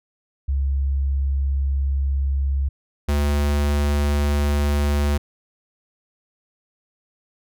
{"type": "tone pair in turn", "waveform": ["sine", "square"], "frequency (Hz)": [68.5, 72.57], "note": ["C#2", "D2"], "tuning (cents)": [-20, -20], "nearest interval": "minor second", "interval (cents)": 100, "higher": "second", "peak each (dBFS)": -18, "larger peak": "neither", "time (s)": [[0.48, 2.69], [3.08, 5.18]], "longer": "first", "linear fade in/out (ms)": 10, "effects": []}